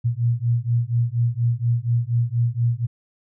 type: beating tone pair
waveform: sine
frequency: 116.54 / 120.74 Hz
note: A#2 / B2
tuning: 0 / -39 cents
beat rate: 4.2 Hz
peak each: -21 dBFS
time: 0.04-2.87 s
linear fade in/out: 20 ms
effects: none